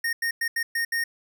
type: tone bursts at uneven times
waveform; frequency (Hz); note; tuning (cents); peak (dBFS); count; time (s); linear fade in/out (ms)
square; 1848; A#6; -16; -24; 6; 0.04-0.13 / 0.22-0.31 / 0.41-0.48 / 0.56-0.63 / 0.75-0.85 / 0.92-1.04; 5
effects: none